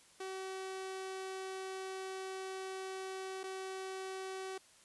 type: tone with dropouts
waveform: sawtooth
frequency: 380 Hz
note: F#4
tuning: 46 cents sharp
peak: -37 dBFS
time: 0.2-4.58 s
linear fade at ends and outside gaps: 5 ms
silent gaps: 3.433-3.438 s
effects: white hiss -63 dBFS RMS until 4.84 s + resampled to 24000 Hz